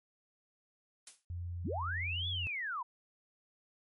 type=noise with exponential decay; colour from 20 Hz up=blue; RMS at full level=-43 dBFS; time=1.07-1.25 s; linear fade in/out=2 ms; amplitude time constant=38 ms
type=tone with pitch glide; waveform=sine; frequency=87.31 to 89.51 Hz; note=F2 to F2; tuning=0 to +43 cents; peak=-37 dBFS; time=1.3-2.47 s; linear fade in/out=0 ms; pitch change=+43 cents; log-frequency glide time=2.2-2.27 s
type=linear two-way sweep; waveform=sine; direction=up then down; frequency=100.7 to 3485 to 922 Hz; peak=-35 dBFS; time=1.64-2.83 s; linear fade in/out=10 ms; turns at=2.28 s
effects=MP3 48 kbps